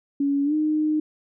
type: tone with pitch glide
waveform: sine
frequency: 281.3 to 306.8 Hz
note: C#4 to D#4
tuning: +26 to -24 cents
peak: -19 dBFS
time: 0.2-1 s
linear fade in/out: 5 ms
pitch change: +150 cents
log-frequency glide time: 0.44-0.54 s
effects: none